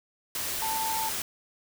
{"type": "tone in noise", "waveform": "sine", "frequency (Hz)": 888, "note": "A5", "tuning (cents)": 16, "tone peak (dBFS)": -29, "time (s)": [0.62, 1.09], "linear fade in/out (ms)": 2, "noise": "white", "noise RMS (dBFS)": -32, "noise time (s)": [0.35, 1.22], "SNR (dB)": 0, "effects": []}